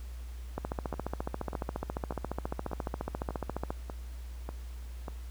two click trains, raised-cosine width 1 ms, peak -19 / -24 dBFS, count 46 / 8, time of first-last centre 0.58-3.705 / 0.94-5.082 s, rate 14.4 / 1.69 Hz, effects added 60 Hz sine -39 dBFS peak until 5.3 s + pink hiss -57 dBFS RMS until 5.3 s

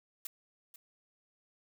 blue noise with echo, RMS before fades -40 dBFS, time 0.25-0.27 s, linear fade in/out 2 ms, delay 490 ms, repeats 1, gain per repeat -13 dB, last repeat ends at 0.76 s, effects none

